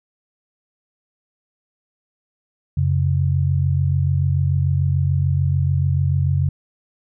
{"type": "tone pair together", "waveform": "sine", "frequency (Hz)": [90.6, 137.44], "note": ["F#2", "C#3"], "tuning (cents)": [-36, -14], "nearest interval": "perfect fifth", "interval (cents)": 722, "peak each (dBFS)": -18, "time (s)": [2.77, 6.49], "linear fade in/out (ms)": 5, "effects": []}